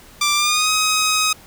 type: tone with pitch glide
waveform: 10% pulse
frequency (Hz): 1178 to 1262.5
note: D6 to D#6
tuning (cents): +5 to +25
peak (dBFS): -7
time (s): 0.21-1.33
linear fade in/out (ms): 5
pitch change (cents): +120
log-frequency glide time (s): 0.35-0.7
effects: pink hiss -45 dBFS RMS until 1.46 s